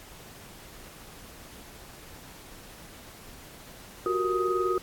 sine tone cluster, 365.3 / 385.2 / 465.8 / 1253 Hz, F#4 / G4 / A#4 / D#6, -22 / -30 / -1 / +12 cents, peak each -27 / -33 / -32 / -29 dBFS, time 4.06-4.78 s, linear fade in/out 2 ms, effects pink hiss -48 dBFS RMS until 4.82 s + AAC 64 kbps

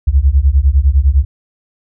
sine beating tone pair, 64 / 73.9 Hz, C2 / D2, -38 / +11 cents, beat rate 9.9 Hz, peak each -10 dBFS, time 0.07-1.25 s, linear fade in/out 10 ms, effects none

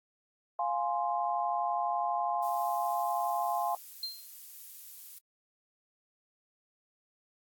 sine chord, F minor, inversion none, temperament equal, 698.5 / 830.6 / 1046.5 Hz, F5 / Ab5 / C6, 0 / 0 / 0 cents, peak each -32 / -33 / -34 dBFS, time 0.59-3.75 s, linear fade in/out 2 ms
violet noise, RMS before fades -47 dBFS, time 2.42-5.19 s, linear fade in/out 10 ms
sine tone with exponential decay, 4163 Hz, C8, 10 cents flat, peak -31 dBFS, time 4.03-4.33 s, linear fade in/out 2 ms, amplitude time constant 65 ms
effects AAC 64 kbps

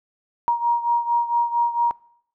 sine beating tone pair, 944 / 948.4 Hz, A#5 / A#5, +22 / +30 cents, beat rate 4.4 Hz, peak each -19 / -23 dBFS, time 0.48-1.91 s, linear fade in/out 0 ms, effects noise-tail reverb RT60 0.7 s tail -23 dB re dry

